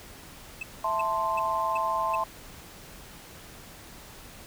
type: tone bursts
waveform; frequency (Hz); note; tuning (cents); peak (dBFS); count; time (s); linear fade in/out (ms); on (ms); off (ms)
triangle; 2617; E7; -13; -29; 5; 0.61-2.155; 5; 21; 360
type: chord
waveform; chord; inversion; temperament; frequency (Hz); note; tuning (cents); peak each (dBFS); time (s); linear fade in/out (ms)
sine; A minor; second; equal; 659.3 / 880 / 1046.5; E5 / A5 / C6; 0 / 0 / 0; -32 / -30 / -27; 0.84-2.24; 5
effects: pink hiss -47 dBFS RMS until 4.46 s